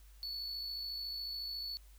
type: tone with amplitude modulation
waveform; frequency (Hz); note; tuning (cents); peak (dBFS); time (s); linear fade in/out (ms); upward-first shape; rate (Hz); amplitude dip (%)
triangle; 4435; C#8; 0; -36; 0.23-1.77; 0; sine; 54; 35
effects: added 50 Hz sine -55 dBFS peak until 1.98 s + white hiss -67 dBFS RMS until 1.98 s